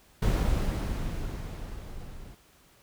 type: noise with level ramp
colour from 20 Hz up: brown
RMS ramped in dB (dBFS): -23 to -45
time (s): 0.22-2.35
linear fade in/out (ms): 5
effects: pink hiss -60 dBFS RMS until 2.82 s